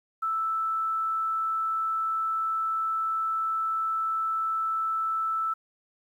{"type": "tone", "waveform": "sine", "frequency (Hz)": 1318.5, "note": "E6", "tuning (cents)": 0, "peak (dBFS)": -25, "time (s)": [0.22, 5.54], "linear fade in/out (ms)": 10, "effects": ["10-bit"]}